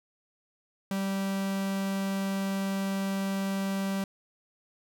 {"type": "tone", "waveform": "45% pulse", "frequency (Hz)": 194.8, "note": "G3", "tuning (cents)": -11, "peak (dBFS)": -28, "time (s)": [0.91, 4.04], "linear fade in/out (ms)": 2, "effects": []}